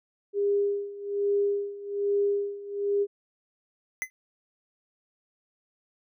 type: tone with tremolo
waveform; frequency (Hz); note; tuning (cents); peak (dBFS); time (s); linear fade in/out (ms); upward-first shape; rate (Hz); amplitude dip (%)
sine; 404.3; G#4; -46; -21; 0.33-3.07; 50; sine; 1.2; 85
type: tone with exponential decay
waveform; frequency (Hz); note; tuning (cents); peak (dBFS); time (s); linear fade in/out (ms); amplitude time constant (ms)
square; 2041; C7; -44; -24; 4.02-4.1; 0; 16
effects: none